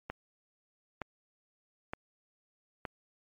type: click train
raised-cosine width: 0.5 ms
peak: -21 dBFS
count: 4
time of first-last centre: 0.1-2.852 s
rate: 1.09 Hz
effects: MP3 64 kbps